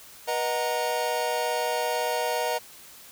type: chord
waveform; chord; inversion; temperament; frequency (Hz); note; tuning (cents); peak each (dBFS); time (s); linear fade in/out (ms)
square; B major seventh; none; equal with one note detuned; 484.6 / 622.3 / 740 / 932.3; B4 / D#5 / F#5 / A#5; -33 / 0 / 0 / 0; -31 / -31 / -33 / -31; 0.27-2.59; 20
effects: white hiss -48 dBFS RMS until 3.11 s